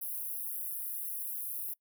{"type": "high-pass noise", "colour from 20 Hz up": "white", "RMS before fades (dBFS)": -38, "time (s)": [0.01, 1.74], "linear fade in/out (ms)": 10, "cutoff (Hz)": 10000, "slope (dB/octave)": 96, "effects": ["noise-tail reverb RT60 0.1 s tail -23 dB re dry"]}